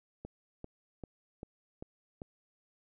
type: click train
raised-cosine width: 2 ms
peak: -29 dBFS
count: 6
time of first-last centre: 0.25-2.219 s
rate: 2.54 Hz
effects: none